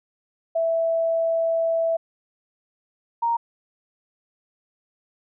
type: tone pair in turn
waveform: sine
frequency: 659.3 / 932.4 Hz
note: E5 / A#5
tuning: 0 / 0 cents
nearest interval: tritone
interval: 600 cents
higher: second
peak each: -19 / -19 dBFS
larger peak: neither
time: 0.55-1.97 / 3.22-3.37 s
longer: first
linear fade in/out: 10 ms
effects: none